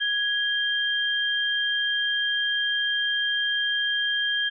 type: tone pair together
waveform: sine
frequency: 1662 / 3183 Hz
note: G#6 / G7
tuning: +1 / +26 cents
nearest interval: major seventh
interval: 1125 cents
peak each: -25 dBFS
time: 0-4.5 s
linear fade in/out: 20 ms
effects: none